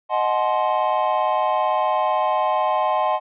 triangle chord, D# diminished seventh, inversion none, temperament equal with one note detuned, 622.3 / 740 / 857.9 / 1046.5 Hz, D#5 / F#5 / A5 / C6, 0 / 0 / -44 / 0 cents, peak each -21 dBFS, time 0.09-3.2 s, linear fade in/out 50 ms, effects tanh soft clip ceiling -7 dBFS + resampled to 8000 Hz

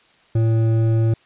sine tone with hard clipping, 112.7 Hz, A2, 42 cents sharp, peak -16 dBFS, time 0.35-1.14 s, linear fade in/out 5 ms, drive 9 dB, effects white hiss -55 dBFS RMS until 1.25 s + resampled to 8000 Hz

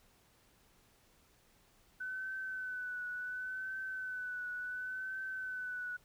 sine tone with vibrato, 1506 Hz, F#6, 30 cents sharp, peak -38 dBFS, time 2-5.97 s, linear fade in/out 10 ms, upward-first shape triangle, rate 0.7 Hz, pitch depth 42 cents each way, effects pink hiss -68 dBFS RMS until 6.04 s

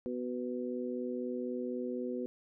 harmonic tone, 124 Hz, B2, 7 cents sharp, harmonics 2 / 3 / 4, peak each -37 / -39 / -40 dBFS, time 0.06-2.26 s, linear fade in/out 0 ms, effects none

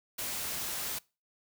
white noise, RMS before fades -36 dBFS, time 0.18-0.99 s, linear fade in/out 10 ms, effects noise-tail reverb RT60 0.3 s tail -23 dB re dry

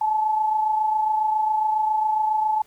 sine tone pair together, 861.7 / 889 Hz, A5 / A5, -36 / +18 cents, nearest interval minor second, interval 54 cents, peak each -19 / -29 dBFS, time 0.01-2.62 s, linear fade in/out 5 ms, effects pink hiss -57 dBFS RMS until 2.66 s

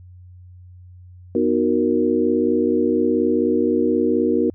sine chord, B major seventh, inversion none, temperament equal, 246.9 / 311.1 / 370 / 466.2 Hz, B3 / D#4 / F#4 / A#4, 0 / 0 / 0 / 0 cents, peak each -21 dBFS, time 1.35-4.5 s, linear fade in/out 2 ms, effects added 90 Hz sine -40 dBFS peak until 4.54 s

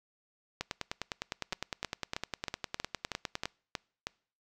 two click trains, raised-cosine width 0.2 ms, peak -16 / -16 dBFS, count 29 / 9, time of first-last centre 0.61-3.456 / 1.53-4.07 s, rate 9.84 / 3.15 Hz, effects noise-tail reverb RT60 0.5 s tail -26 dB re dry

